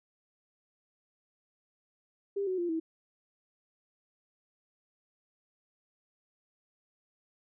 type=tone with pitch steps; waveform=sine; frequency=398.7 / 372 / 347.1 / 323.8 Hz; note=G4 / F#4 / F4 / E4; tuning=+29 / +9 / -11 / -31 cents; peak=-29 dBFS; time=2.36-2.8 s; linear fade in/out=10 ms; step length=110 ms; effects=none